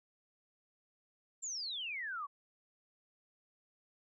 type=exponential sweep; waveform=sine; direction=down; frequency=7490 to 1089 Hz; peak=-38 dBFS; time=1.42-2.27 s; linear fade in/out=20 ms; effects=none